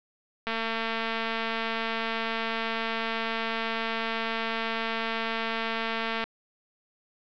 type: click train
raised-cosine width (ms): 0.3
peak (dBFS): -14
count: 1305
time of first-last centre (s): 0.47-6.24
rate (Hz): 226
effects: low-pass 4000 Hz 12 dB/octave